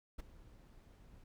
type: noise with ADSR envelope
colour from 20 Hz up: brown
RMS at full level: -40 dBFS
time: 0.18-1.24 s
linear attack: 18 ms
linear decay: 12 ms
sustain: -19 dB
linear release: 4 ms
effects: none